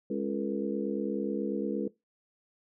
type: harmonic tone with a mistuned harmonic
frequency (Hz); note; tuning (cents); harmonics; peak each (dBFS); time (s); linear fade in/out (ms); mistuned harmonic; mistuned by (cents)
69; C#2; -7; 3 / 4 / 5 / 6 / 7; -34 / -35 / -36 / -37 / -37; 0.1-1.88; 5; 6; +86
effects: noise-tail reverb RT60 0.2 s tail -20 dB re dry